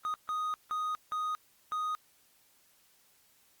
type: tone bursts at uneven times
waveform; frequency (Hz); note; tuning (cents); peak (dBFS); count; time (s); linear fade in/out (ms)
triangle; 1244.5; D#6; 0; -29; 5; 0.05-0.14 / 0.29-0.54 / 0.71-0.95 / 1.12-1.35 / 1.72-1.95; 0
effects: white hiss -66 dBFS RMS until 3.6 s + Opus 48 kbps